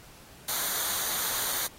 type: noise with comb filter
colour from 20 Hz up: white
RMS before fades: -30 dBFS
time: 0.48-1.67 s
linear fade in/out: 5 ms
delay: 0.38 ms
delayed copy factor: -0.6
effects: pink hiss -52 dBFS RMS until 1.78 s + AAC 48 kbps